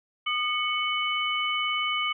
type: tone cluster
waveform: sine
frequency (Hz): 1220 / 2218 / 2999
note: D#6 / C#7 / F#7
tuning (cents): -34 / 0 / +23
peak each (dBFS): -29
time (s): 0.26-2.13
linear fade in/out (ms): 10
effects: none